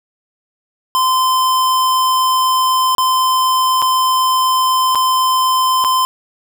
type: tone with dropouts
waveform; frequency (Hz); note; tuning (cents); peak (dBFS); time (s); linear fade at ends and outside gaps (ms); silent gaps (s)
square; 1032; C6; -24; -12; 0.95-6.05; 0; 2.95-2.982 / 3.819-3.824 / 4.949-4.955 / 5.841-5.847
effects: none